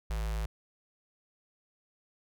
square tone with notch filter, 54 Hz, A1, 32 cents flat, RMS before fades -33 dBFS, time 0.1-0.46 s, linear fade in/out 5 ms, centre 270 Hz, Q 0.92, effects none

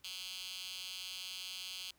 10% pulse tone with high-pass filter, 185 Hz, F#3, in tune, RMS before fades -45 dBFS, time 0.04-1.91 s, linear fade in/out 5 ms, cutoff 3500 Hz, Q 4.6, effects pink hiss -71 dBFS RMS until 1.98 s

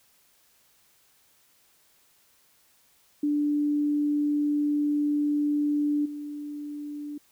sine tone with level steps, 293.7 Hz, D4, in tune, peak -22 / -33 dBFS, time 3.23-7.18 s, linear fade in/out 5 ms, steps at 6.05 s, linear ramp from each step 10 ms, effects white hiss -63 dBFS RMS until 7.31 s

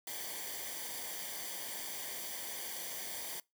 white noise with comb filter, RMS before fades -42 dBFS, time 0.07-3.4 s, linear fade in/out 2 ms, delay 0.75 ms, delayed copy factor -0.7, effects noise-tail reverb RT60 0.2 s tail -23 dB re dry

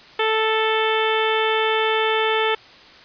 harmonic tone, 440 Hz, A4, in tune, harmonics 1 / 2 / 3 / 4 / 5 / 6 / 7 / 8, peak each -21 / -24 / -26 / -27 / -28 / -29 / -29 / -30 dBFS, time 0.19-2.55 s, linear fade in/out 5 ms, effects white hiss -45 dBFS RMS until 3.04 s + resampled to 11025 Hz

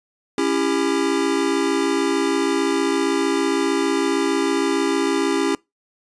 square chord, C# diminished, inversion none, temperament just, 277.2 / 332.6 / 399.1 Hz, C#4 / E4 / G4, 0 / +16 / +31 cents, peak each -23 dBFS, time 0.38-5.55 s, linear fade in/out 2 ms, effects noise-tail reverb RT60 0.2 s tail -24 dB re dry + resampled to 22050 Hz

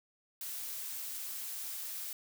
blue noise, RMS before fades -41 dBFS, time 0.41-2.13 s, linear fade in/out 2 ms, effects none

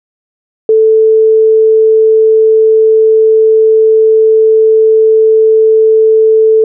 sine tone, 440 Hz, A4, in tune, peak -3 dBFS, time 0.69-6.64 s, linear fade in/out 2 ms, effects none

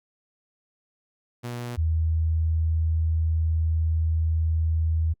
sawtooth / sine tone pair in turn, 120.6 / 80.49 Hz, B2 / E2, -41 / -41 cents, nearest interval perfect fifth, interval 700 cents, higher first, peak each -27 / -20 dBFS, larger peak second, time 1.43-1.77 / 1.77-5.14 s, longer second, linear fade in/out 20 ms, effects Opus 48 kbps

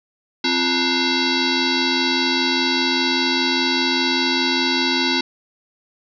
sine tone with frequency modulation, 2089 Hz, C7, 3 cents flat, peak -16 dBFS, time 0.44-5.21 s, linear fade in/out 5 ms, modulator 609 Hz, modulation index 4.5, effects none

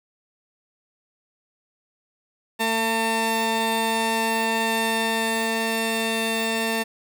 15% pulse tone pair together, 224.8 / 899 Hz, A3 / A5, +37 / +37 cents, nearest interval 2 octaves, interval 2400 cents, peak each -18 / -18 dBFS, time 2.59-6.84 s, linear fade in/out 20 ms, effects none

